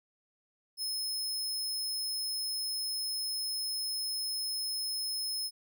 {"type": "tone", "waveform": "sawtooth", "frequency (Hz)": 5180, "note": "E8", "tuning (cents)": -31, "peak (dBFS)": -30, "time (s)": [0.77, 5.51], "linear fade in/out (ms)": 50, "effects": []}